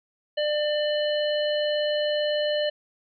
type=harmonic tone; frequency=597 Hz; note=D5; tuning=28 cents sharp; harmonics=1 / 3 / 5 / 7; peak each=-23 / -34 / -31 / -36 dBFS; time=0.37-2.7 s; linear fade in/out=10 ms; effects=none